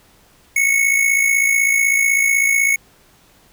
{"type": "tone with amplitude modulation", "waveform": "square", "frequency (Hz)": 2205, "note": "C#7", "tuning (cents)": -10, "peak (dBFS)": -11, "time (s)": [0.56, 2.76], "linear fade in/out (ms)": 5, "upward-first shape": "sine", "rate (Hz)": 56, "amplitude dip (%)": 60, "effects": ["pink hiss -52 dBFS RMS until 3.52 s"]}